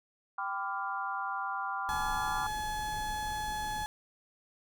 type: chord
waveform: sine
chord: G dominant seventh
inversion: none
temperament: equal with one note detuned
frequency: 784 / 1003.9 / 1174.7 / 1396.9 Hz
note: G5 / B5 / D6 / F6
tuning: 0 / +28 / 0 / 0 cents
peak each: -38 dBFS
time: 0.38-2.47 s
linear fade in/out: 5 ms
type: noise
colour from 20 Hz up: brown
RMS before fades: -43 dBFS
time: 1.88-3.85 s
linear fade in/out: 10 ms
type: tone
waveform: 35% pulse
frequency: 850 Hz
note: G#5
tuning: 40 cents sharp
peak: -32 dBFS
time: 1.89-3.86 s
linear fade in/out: 0 ms
effects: none